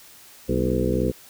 harmonic tone with a mistuned harmonic, 63.1 Hz, B1, 38 cents sharp, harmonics 1 / 2 / 3 / 4 / 5 / 6 / 7 / 8, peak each -28 / -28 / -28 / -28 / -28 / -28 / -28 / -28 dBFS, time 0.48-1.12 s, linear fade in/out 20 ms, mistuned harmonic 4, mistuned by -93 cents, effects white hiss -48 dBFS RMS until 1.29 s

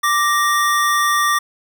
square tone pair together, 1174.7 / 1864.7 Hz, D6 / A#6, 0 / 0 cents, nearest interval minor sixth, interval 800 cents, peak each -16 / -20 dBFS, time 0.03-1.39 s, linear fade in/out 10 ms, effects none

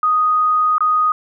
sine tone with dropouts, 1244.5 Hz, D#6, in tune, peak -12 dBFS, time 0.03-1.12 s, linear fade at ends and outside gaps 2 ms, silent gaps 0.782-0.806 s, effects none

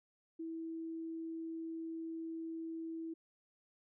sine tone, 326.6 Hz, E4, 16 cents flat, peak -40 dBFS, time 0.39-3.14 s, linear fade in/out 10 ms, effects none

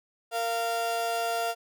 35% pulse tone pair together, 462.2 / 692.5 Hz, A#4 / F5, -15 / -15 cents, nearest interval perfect fifth, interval 700 cents, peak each -32 / -26 dBFS, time 0.31-1.55 s, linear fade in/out 50 ms, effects none

